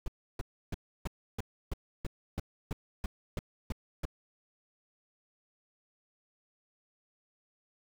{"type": "noise bursts", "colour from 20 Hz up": "brown", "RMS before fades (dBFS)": -33, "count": 13, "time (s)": [0.06, 4.053], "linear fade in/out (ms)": 2, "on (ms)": 21, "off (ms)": 310, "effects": []}